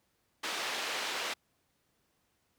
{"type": "band-pass noise", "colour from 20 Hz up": "white", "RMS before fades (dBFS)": -36, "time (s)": [0.43, 1.34], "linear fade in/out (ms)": 10, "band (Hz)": [390, 3600], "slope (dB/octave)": 12, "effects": ["pink hiss -75 dBFS RMS until 2.58 s", "high-pass 60 Hz 12 dB/octave"]}